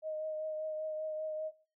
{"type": "tone with vibrato", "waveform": "sine", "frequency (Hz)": 622.3, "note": "D#5", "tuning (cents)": 0, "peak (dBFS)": -35, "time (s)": [0.02, 1.52], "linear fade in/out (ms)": 50, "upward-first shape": "triangle", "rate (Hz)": 5.1, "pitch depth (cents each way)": 19, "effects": ["noise-tail reverb RT60 0.4 s tail -19 dB re dry"]}